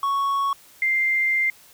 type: tone pair in turn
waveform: triangle / sine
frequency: 1110 / 2095 Hz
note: C#6 / C7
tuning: +2 / +2 cents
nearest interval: major seventh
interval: 1100 cents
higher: second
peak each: -18 dBFS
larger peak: neither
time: 0.03-0.53 / 0.82-1.5 s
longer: second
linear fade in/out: 2 ms
effects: white hiss -51 dBFS RMS until 1.73 s